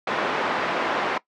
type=band-pass noise; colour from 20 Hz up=white; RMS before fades=-25 dBFS; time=0.07-1.18 s; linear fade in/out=5 ms; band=270 to 1400 Hz; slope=12 dB/octave; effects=noise-tail reverb RT60 0.1 s tail -19 dB re dry + low-pass 5000 Hz 12 dB/octave